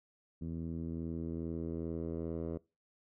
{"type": "tone with low-pass filter sweep", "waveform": "10% pulse", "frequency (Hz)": 82.41, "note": "E2", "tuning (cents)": 0, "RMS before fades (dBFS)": -39, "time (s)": [0.41, 2.58], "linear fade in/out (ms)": 10, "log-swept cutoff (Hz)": [220, 560], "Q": 1.4, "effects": ["noise-tail reverb RT60 0.3 s tail -24 dB re dry"]}